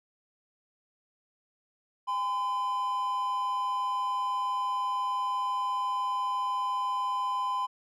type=tone pair together; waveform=triangle; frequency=809 / 1016.9 Hz; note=G#5 / C6; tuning=-46 / -50 cents; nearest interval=major third; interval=396 cents; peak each=-36 / -26 dBFS; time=2.07-7.67 s; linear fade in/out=20 ms; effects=none